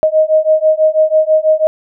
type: beating tone pair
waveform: sine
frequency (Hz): 622.3 / 628.4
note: D#5 / D#5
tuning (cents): 0 / +17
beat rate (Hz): 6.1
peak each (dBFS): -11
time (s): 0.03-1.67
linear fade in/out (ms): 0
effects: none